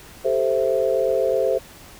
sine chord, A minor seventh, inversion third, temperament equal, 392 / 440 / 523.3 / 659.3 Hz, G4 / A4 / C5 / E5, 0 / 0 / 0 / 0 cents, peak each -25 / -24 / -20 / -25 dBFS, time 0.24-1.59 s, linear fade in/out 20 ms, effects pink hiss -44 dBFS RMS until 1.99 s

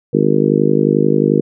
harmonic tone, 51.3 Hz, G#1, 21 cents flat, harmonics 3 / 4 / 5 / 6 / 7 / 8 / 9, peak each -18 / -18 / -18 / -18 / -18 / -18 / -18 dBFS, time 0.13-1.41 s, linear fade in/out 10 ms, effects none

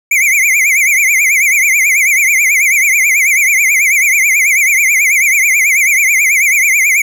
square tone with vibrato, 2217 Hz, C#7, in tune, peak -8 dBFS, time 0.11-7.02 s, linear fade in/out 5 ms, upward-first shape triangle, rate 9.2 Hz, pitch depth 180 cents each way, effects none

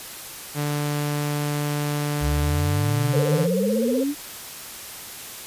sawtooth tone, 146.83 Hz, D3, in tune, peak -19 dBFS, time 0.54-3.48 s, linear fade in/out 50 ms
sine exponential sweep, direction up, 63.1 to 297.6 Hz, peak -21 dBFS, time 2.2-4.15 s, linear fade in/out 50 ms
sine tone with vibrato, 488.6 Hz, B4, 19 cents flat, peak -22 dBFS, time 3.13-4.04 s, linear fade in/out 10 ms, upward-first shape sine, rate 16 Hz, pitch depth 190 cents each way
effects white hiss -37 dBFS RMS until 5.46 s + resampled to 32000 Hz

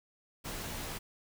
pink noise with comb filter, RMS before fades -40 dBFS, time 0.44-0.99 s, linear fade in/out 20 ms, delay 16 ms, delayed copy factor -0.55, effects none

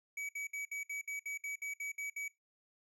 square tone bursts, 2276 Hz, C#7, 45 cents sharp, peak -39 dBFS, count 12, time 0.17-2.281 s, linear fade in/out 5 ms, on 120 ms, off 61 ms, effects noise-tail reverb RT60 0.2 s tail -20 dB re dry + low-pass 11000 Hz 12 dB/octave

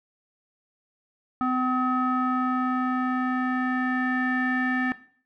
square tone with low-pass filter sweep, 254.6 Hz, C4, 47 cents flat, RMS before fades -25 dBFS, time 1.41-4.92 s, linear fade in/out 0 ms, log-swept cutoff 1200 to 1900 Hz, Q 5.6, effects noise-tail reverb RT60 0.5 s tail -17 dB re dry

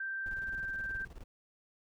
sine tone, 1568 Hz, G6, in tune, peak -35 dBFS, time 0-1.05 s, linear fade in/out 5 ms
brown noise with tremolo, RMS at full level -46 dBFS, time 0.26-1.24 s, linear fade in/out 2 ms, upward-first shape square, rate 19 Hz, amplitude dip 70%
effects none

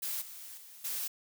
blue noise with level steps, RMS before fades -36 / -47 / -52 / -36 dBFS, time 0.02-1.08 s, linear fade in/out 10 ms, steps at 0.21 / 0.57 / 0.84 s, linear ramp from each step 10 ms, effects none

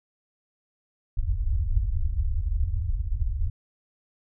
pink low-pass noise, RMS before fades -25 dBFS, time 1.17-3.5 s, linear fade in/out 5 ms, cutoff 100 Hz, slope 96 dB/octave, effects none

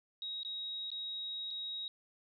sine tone with dropouts, 3797 Hz, A#7, 31 cents sharp, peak -38 dBFS, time 0.22-1.88 s, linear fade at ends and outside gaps 1 ms, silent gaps 0.432-0.449 / 0.903-0.916 / 1.506-1.51 s, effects none

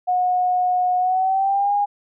sine tone with pitch glide, 727 to 816 Hz, F#5 to G#5, -31 to -31 cents, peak -16 dBFS, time 0.07-1.86 s, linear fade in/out 20 ms, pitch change +200 cents, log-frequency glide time 0.98-1.74 s, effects none

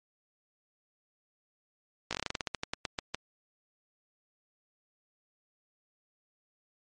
slowing click train, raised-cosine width 0.2 ms, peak -14 dBFS, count 17, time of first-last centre 2.11-3.146 s, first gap 17 ms, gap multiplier 1.16, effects MP3 48 kbps

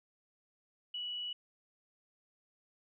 sine tone, 2941 Hz, F#7, 11 cents flat, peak -37 dBFS, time 0.94-1.33 s, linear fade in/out 5 ms, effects none

